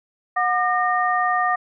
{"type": "tone cluster", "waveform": "sine", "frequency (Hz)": [729, 1204, 1848], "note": ["F#5", "D6", "A#6"], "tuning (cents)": [-26, 43, -16], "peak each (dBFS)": [-21, -21, -24], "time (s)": [0.36, 1.56], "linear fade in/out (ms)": 10, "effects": []}